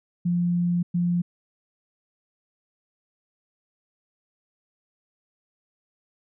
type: tone bursts at uneven times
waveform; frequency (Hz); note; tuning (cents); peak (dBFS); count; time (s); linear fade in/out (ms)
sine; 174.61; F3; 0; -20; 2; 0.25-0.83 / 0.94-1.22; 10
effects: none